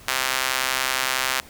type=tone with high-pass filter; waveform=sawtooth; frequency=130.81 Hz; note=C3; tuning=in tune; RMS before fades=-24 dBFS; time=0.08-1.4 s; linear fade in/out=0 ms; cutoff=1400 Hz; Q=0.79; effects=pink hiss -46 dBFS RMS until 1.49 s